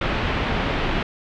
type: low-pass noise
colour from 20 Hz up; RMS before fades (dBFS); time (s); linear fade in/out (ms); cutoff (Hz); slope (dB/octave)
pink; -23; 0.01-1.03; 5; 3300; 24
effects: none